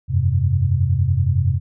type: chord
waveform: sine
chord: F suspended second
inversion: none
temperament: equal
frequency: 87.31 / 98 / 130.81 Hz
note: F2 / G2 / C3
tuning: 0 / 0 / 0 cents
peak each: -19 dBFS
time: 0.08-1.6 s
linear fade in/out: 50 ms
effects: none